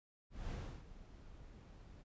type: noise with ADSR envelope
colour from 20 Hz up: brown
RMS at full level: -41 dBFS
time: 0.3-2.04 s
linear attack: 200 ms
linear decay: 330 ms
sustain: -15 dB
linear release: 33 ms
effects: resampled to 16000 Hz